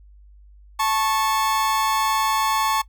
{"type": "tone pair together", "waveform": "40% pulse", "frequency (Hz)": [878.1, 1100], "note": ["A5", "C#6"], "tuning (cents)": [-4, -14], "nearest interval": "major third", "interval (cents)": 390, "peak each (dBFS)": -21, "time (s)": [0.79, 2.82], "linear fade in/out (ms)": 10, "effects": ["noise-tail reverb RT60 0.1 s tail -20 dB re dry", "added 50 Hz sine -45 dBFS peak until 2.88 s"]}